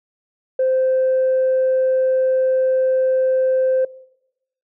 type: tone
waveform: sine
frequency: 520 Hz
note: C5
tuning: 11 cents flat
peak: -13 dBFS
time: 0.59-3.85 s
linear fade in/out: 5 ms
effects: noise-tail reverb RT60 0.9 s tail -22 dB re dry + tanh soft clip ceiling -11 dBFS